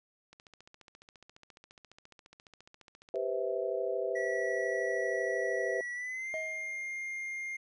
click train, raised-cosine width 0.2 ms, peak -36 dBFS, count 42, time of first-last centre 0.33-3.158 s, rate 14.5 Hz
sine chord, C major seventh, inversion second, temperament just, 392.4 / 490.5 / 523.3 / 654.1 Hz, G4 / B4 / C5 / E5, +2 / -12 / 0 / -14 cents, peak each -36 dBFS, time 3.14-5.81 s, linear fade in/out 2 ms
triangle tone with pitch glide, 1941 to 2117 Hz, B6 to C7, -31 to +20 cents, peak -34 dBFS, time 4.15-7.57 s, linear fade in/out 10 ms, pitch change +151 cents, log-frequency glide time 5.93-6.33 s
triangle tone with exponential decay, 635 Hz, D#5, 35 cents sharp, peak -32 dBFS, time 6.34-6.99 s, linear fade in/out 0 ms, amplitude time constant 140 ms
effects resampled to 24000 Hz

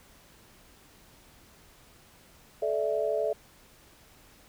sine chord, A suspended fourth, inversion none, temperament equal with one note detuned, 434.7 / 587.3 / 659.3 Hz, A4 / D5 / E5, -21 / 0 / 0 cents, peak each -30 dBFS, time 2.62-3.33 s, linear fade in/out 5 ms, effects pink hiss -57 dBFS RMS until 4.48 s

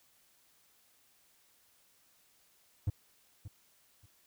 triangle tone with echo, 100 Hz, G2, 35 cents sharp, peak -25 dBFS, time 2.87-2.9 s, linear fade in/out 5 ms, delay 580 ms, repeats 2, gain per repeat -14 dB, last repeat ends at 4.06 s, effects white hiss -68 dBFS RMS until 4.26 s

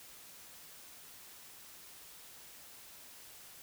silence, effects white hiss -54 dBFS RMS until 3.62 s

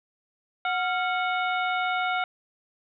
harmonic tone with a mistuned harmonic, 735 Hz, F#5, 12 cents flat, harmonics 1 / 2 / 3 / 4 / 5, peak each -27 / -28 / -32 / -39 / -38 dBFS, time 0.65-2.24 s, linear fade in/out 2 ms, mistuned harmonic 2, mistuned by -98 cents, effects none

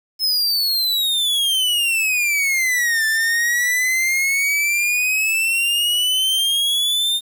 45% pulse exponential two-way sweep, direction down then up, 5220 to 1760 to 3651 Hz, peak -16 dBFS, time 0.19-7.21 s, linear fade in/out 50 ms, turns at 3.06 s, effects 8-bit

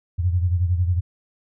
sine beating tone pair, 87.31 / 98.31 Hz, F2 / G2, 0 / +5 cents, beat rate 11 Hz, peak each -18 / -25 dBFS, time 0.18-1.01 s, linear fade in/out 20 ms, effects none

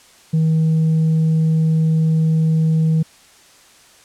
sine tone with tanh clipping, 159.6 Hz, D#3, 44 cents sharp, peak -13 dBFS, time 0.33-3.03 s, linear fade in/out 10 ms, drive 1 dB, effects white hiss -48 dBFS RMS until 4.04 s + low-pass 9000 Hz 12 dB/octave

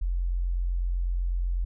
sine tone, 44.04 Hz, F1, 15 cents sharp, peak -24 dBFS, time 0.01-1.65 s, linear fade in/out 10 ms, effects none

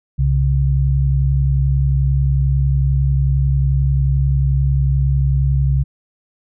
sine tone pair together, 65.41 / 136.61 Hz, C2 / C#3, 0 / -25 cents, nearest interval octave + minor second, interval 1275 cents, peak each -15 dBFS, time 0.18-5.84 s, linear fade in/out 20 ms, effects none

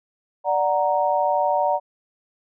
sine chord, D augmented, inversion none, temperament equal, 587.3 / 740 / 932.3 Hz, D5 / F#5 / A#5, 0 / 0 / 0 cents, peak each -22 dBFS, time 0.44-1.8 s, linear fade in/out 50 ms, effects none

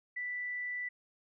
sine tone, 1975.5 Hz, B6, in tune, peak -35 dBFS, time 0.16-0.89 s, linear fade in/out 10 ms, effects none

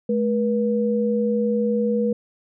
sine tone pair together, 214.1 / 482.4 Hz, A3 / B4, -47 / -41 cents, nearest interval octave + major second, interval 1406 cents, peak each -21 dBFS, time 0.09-2.13 s, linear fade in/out 5 ms, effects none

